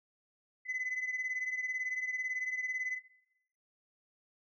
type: beating tone pair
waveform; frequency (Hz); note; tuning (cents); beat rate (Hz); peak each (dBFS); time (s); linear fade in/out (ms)
sine; 2015 / 2033; B6 / B6; +34 / +50; 18; -34 / -37; 0.65-3; 50
effects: noise-tail reverb RT60 0.8 s tail -18 dB re dry + tanh soft clip ceiling -30 dBFS